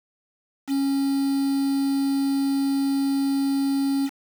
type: tone with quantisation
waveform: triangle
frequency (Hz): 275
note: C#4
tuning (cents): -14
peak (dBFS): -18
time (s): 0.67-4.1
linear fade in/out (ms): 50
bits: 6
effects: none